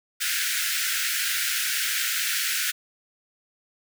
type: high-pass noise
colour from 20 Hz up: pink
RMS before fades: -26 dBFS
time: 0.2-2.72 s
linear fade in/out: 20 ms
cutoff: 1400 Hz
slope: 96 dB/octave
effects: none